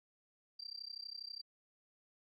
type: tone with amplitude modulation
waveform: sine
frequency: 4704 Hz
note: D8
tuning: 2 cents sharp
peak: -40 dBFS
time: 0.59-1.42 s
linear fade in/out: 10 ms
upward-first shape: sine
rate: 32.3 Hz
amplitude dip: 100%
effects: tanh soft clip ceiling -36 dBFS